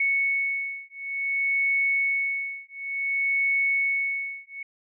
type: beating tone pair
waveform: sine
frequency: 2213 / 2213.56 Hz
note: C#7 / C#7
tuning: -3 / -3 cents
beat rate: 0.56 Hz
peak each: -26 / -26 dBFS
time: 0-4.63 s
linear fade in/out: 5 ms
effects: none